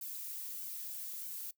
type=noise with flanger; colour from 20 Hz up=violet; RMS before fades=-43 dBFS; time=0.01-1.51 s; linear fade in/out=5 ms; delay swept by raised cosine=1.3 to 3.6 ms; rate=1.6 Hz; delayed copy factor=+0.55; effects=noise-tail reverb RT60 0.1 s tail -20 dB re dry